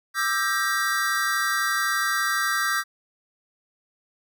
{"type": "chord", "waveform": "square", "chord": "E half-diminished seventh", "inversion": "third", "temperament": "just", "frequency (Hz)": [1186.7, 1318.5, 1582.2, 1898.7], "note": ["D6", "E6", "G6", "Bb6"], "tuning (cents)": [18, 0, 16, 31], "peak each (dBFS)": [-31, -29, -26, -29], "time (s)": [0.14, 2.84], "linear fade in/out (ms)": 50, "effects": []}